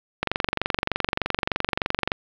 click train, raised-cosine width 0.3 ms, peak -5 dBFS, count 45, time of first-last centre 0.23-2.118 s, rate 23.3 Hz, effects low-pass 4000 Hz 12 dB/octave + 7-bit

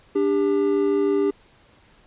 triangle tone pair together, 292.1 / 398.4 Hz, D4 / G4, -9 / +28 cents, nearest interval perfect fourth, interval 537 cents, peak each -21 / -17 dBFS, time 0.15-1.31 s, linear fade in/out 10 ms, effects pink hiss -55 dBFS RMS until 2.06 s + resampled to 8000 Hz

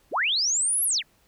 sine linear two-way sweep, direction up then down, 166.7 to 11500 to 1441 Hz, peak -21 dBFS, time 0.11-1.03 s, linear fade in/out 50 ms, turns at 0.84 s, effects pink hiss -63 dBFS RMS until 1.27 s

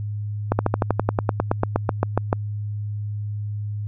slowing click train, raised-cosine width 1 ms, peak -4 dBFS, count 18, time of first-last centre 0.52-2.329 s, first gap 70 ms, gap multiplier 1.05, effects added 104 Hz sine -25 dBFS peak until 3.87 s

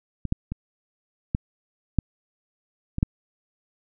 clicks, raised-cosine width 5 ms, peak -16 / -9 / -17 / -10 / -6 / -15 / -6 dBFS, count 7, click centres 0.253 / 0.324 / 0.52 / 1.349 / 1.987 / 2.984 / 3.029 s, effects none

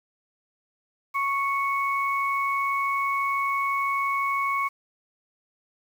sine tone pair together, 1105.4 / 2217 Hz, C#6 / C#7, -5 / 0 cents, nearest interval octave, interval 1205 cents, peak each -24 / -28 dBFS, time 1.14-4.69 s, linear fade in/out 20 ms, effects 8-bit

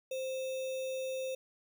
sine tone with sample-and-hold, 523.3 Hz, C5, in tune, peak -34 dBFS, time 0.11-1.35 s, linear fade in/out 5 ms, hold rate 3150 Hz, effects none

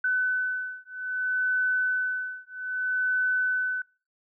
sine beating tone pair, 1506 / 1506.62 Hz, F#6 / F#6, +30 / +31 cents, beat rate 0.62 Hz, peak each -28 dBFS, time 0.04-3.82 s, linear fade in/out 5 ms, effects noise-tail reverb RT60 0.4 s tail -25 dB re dry

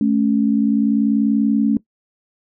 sine tone pair together, 216.8 / 277.2 Hz, A3 / C#4, -25 / 0 cents, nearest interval major third, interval 425 cents, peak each -15 / -17 dBFS, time 0.01-1.77 s, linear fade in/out 2 ms, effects noise-tail reverb RT60 0.1 s tail -19 dB re dry

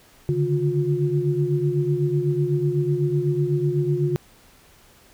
sine tone cluster, 141 / 149 / 356.8 Hz, C#3 / D3 / F4, +30 / +25 / +37 cents, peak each -23 / -24 / -23 dBFS, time 0.29-4.16 s, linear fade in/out 0 ms, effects pink hiss -53 dBFS RMS until 5.13 s

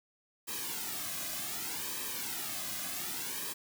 white noise with flanger, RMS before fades -38 dBFS, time 0.47-3.54 s, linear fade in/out 20 ms, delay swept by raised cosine 1.4 to 2.22 ms, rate 0.66 Hz, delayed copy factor -0.75, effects none

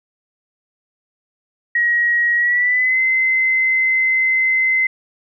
sine tone with pitch glide, 1898 to 2058 Hz, A#6 to C7, +31 to -29 cents, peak -13 dBFS, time 1.75-4.87 s, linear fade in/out 5 ms, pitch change +140 cents, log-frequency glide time 2.36-3 s, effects none

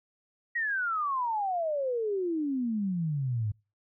sine exponential sweep, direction down, 1924 to 101.4 Hz, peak -27 dBFS, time 0.55-3.52 s, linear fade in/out 10 ms, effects noise-tail reverb RT60 0.3 s tail -26 dB re dry

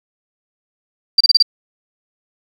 sine tone bursts, 4699 Hz, D8, in tune, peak -6 dBFS, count 5, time 1.18-1.426 s, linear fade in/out 5 ms, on 26 ms, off 29 ms, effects 7-bit

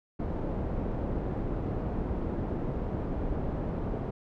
pink low-pass noise, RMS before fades -32 dBFS, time 0.19-4.11 s, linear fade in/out 10 ms, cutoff 580 Hz, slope 12 dB/octave, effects none

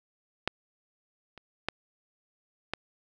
clicks, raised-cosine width 0.3 ms, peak -10 / -30 / -12 / -14 dBFS, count 4, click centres 0.476 / 1.377 / 1.686 / 2.736 s, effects none

